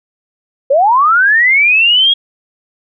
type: linear sweep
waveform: sine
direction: up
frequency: 514 to 3322 Hz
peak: -6 dBFS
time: 0.7-2.14 s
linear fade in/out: 10 ms
effects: none